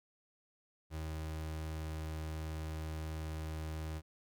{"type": "tone", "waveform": "35% pulse", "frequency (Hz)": 78.6, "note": "D#2", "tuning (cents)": 18, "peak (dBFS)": -37, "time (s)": [0.9, 4.02], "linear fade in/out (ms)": 50, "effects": []}